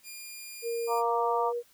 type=tone; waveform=10% pulse; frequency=2413 Hz; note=D7; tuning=46 cents sharp; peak=-32 dBFS; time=0.03-1.03 s; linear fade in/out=50 ms
type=tone with pitch glide; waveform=sine; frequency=466.2 to 477.9 Hz; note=A#4 to A#4; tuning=0 to +43 cents; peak=-29 dBFS; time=0.62-1.63 s; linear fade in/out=50 ms; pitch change=+43 cents; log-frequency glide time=0.85-1.51 s
type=chord; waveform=sine; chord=Bb major; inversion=second; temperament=equal; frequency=698.5 / 932.3 / 1174.7 Hz; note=F5 / Bb5 / D6; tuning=0 / 0 / 0 cents; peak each=-31 / -29 / -32 dBFS; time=0.87-1.53 s; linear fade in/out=50 ms
effects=white hiss -62 dBFS RMS until 1.73 s